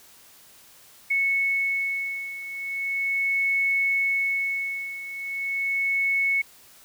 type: beating tone pair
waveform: sine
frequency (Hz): 2205 / 2205.38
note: C#7 / C#7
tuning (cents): -10 / -9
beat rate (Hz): 0.38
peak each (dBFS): -28 / -24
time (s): 1.1-6.42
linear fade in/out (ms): 10
effects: white hiss -52 dBFS RMS until 6.84 s